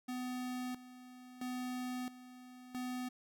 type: tone with tremolo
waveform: square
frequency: 251.1 Hz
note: B3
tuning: 29 cents sharp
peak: -39 dBFS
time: 0.08-3.09 s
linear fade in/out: 10 ms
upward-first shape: square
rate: 0.75 Hz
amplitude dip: 80%
effects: none